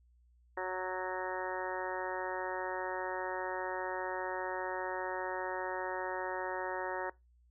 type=harmonic tone; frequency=185 Hz; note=F#3; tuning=in tune; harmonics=2 / 3 / 4 / 5 / 6 / 7 / 8 / 9 / 10; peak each=-41 / -41 / -44 / -41 / -48 / -48 / -48 / -47 / -44 dBFS; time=0.57-7.1 s; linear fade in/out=5 ms; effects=noise-tail reverb RT60 0.2 s tail -21 dB re dry + added 60 Hz sine -63 dBFS peak until 7.5 s